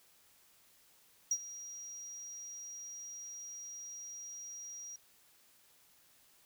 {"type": "tone with ADSR envelope", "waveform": "triangle", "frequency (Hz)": 5730, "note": "F8", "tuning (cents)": 44, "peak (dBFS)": -26, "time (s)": [1.31, 4.96], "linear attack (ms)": 4, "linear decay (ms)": 58, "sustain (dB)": -17, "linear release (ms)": 3, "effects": ["white hiss -66 dBFS RMS until 6.45 s"]}